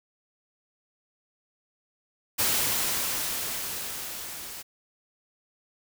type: noise with level ramp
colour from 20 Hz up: white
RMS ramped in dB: -24 to -40 dBFS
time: 2.38-4.63 s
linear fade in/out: 20 ms
effects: none